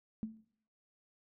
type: tone with exponential decay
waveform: sine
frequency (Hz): 219.2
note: A3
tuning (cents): -6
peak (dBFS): -31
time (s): 0.23-0.37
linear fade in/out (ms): 0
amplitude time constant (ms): 29
effects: noise-tail reverb RT60 0.6 s tail -17 dB re dry